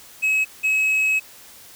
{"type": "tone pair in turn", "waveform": "triangle", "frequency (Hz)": [2564, 2564], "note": ["E7", "E7"], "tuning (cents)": [-49, -49], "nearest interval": "unison", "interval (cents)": 0, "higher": "neither", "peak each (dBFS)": -15, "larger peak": "neither", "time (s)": [[0.22, 0.45], [0.63, 1.2]], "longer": "second", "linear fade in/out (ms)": 20, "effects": ["white hiss -45 dBFS RMS until 1.75 s"]}